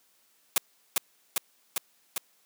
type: noise with echo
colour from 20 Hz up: white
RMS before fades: -22 dBFS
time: 0.56-0.58 s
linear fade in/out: 2 ms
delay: 400 ms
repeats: 4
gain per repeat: -2 dB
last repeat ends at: 2.18 s
effects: white hiss -66 dBFS RMS until 2.45 s + high-pass 200 Hz 12 dB/octave